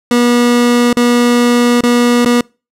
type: tone with dropouts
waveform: 30% pulse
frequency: 241.3 Hz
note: B3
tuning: 40 cents flat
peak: -5 dBFS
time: 0.11-2.41 s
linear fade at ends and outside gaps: 2 ms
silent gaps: 0.929-0.969 / 1.808-1.835 / 2.249-2.258 s
effects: noise-tail reverb RT60 0.3 s tail -26 dB re dry + low-pass 11000 Hz 12 dB/octave